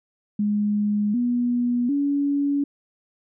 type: tone with pitch steps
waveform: sine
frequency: 207.7 / 242.8 / 283.7 Hz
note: G#3 / B3 / C#4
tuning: 0 / -29 / +40 cents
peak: -19 dBFS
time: 0.39-2.64 s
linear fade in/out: 5 ms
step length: 750 ms
effects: none